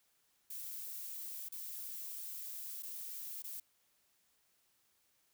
violet noise with dropouts, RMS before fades -45 dBFS, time 0.5-3.6 s, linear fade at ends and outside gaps 5 ms, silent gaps 1.487-1.52 / 2.825-2.831 / 3.423-3.441 s, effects white hiss -75 dBFS RMS until 5.33 s

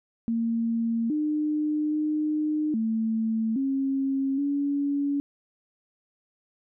sine tone with pitch steps, 229.6 / 302.5 / 304.7 / 222.8 / 270.7 / 283.7 Hz, A#3 / D#4 / D#4 / A3 / C#4 / C#4, -26 / -49 / -36 / +22 / -41 / +40 cents, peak -23 dBFS, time 0.28-5.2 s, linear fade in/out 0 ms, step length 820 ms, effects none

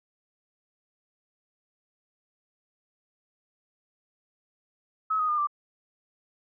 sine tone with pitch steps, 1285 / 1247.7 / 1211.5 / 1176.3 Hz, E6 / D#6 / D#6 / D6, -45 / +4 / -47 / +2 cents, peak -23 dBFS, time 5.1-5.472 s, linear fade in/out 10 ms, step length 93 ms, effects none

